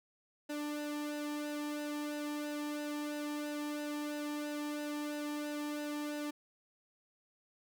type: tone with flanger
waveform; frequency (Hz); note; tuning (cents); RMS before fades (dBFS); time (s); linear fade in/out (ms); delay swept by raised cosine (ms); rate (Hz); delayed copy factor
sawtooth; 295.8; D4; +13; -39; 0.49-6.31; 10; 0.89 to 1.46; 3; -0.7
effects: none